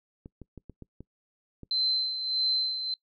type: clicks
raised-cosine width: 3 ms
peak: -30 dBFS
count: 7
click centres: 0.259 / 0.417 / 0.577 / 0.697 / 0.823 / 1.006 / 1.633 s
type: tone with tremolo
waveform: sine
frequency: 4084 Hz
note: C8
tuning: 43 cents flat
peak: -23 dBFS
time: 1.71-2.94 s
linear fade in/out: 2 ms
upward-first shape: sine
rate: 1.6 Hz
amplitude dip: 60%
effects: noise-tail reverb RT60 0.1 s tail -23 dB re dry